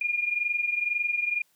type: tone pair together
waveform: sine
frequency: 2418 / 2440 Hz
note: D7 / D#7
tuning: +50 / -34 cents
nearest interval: unison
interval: 16 cents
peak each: -26 / -30 dBFS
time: 0.01-1.42 s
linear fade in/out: 5 ms
effects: white hiss -67 dBFS RMS until 1.55 s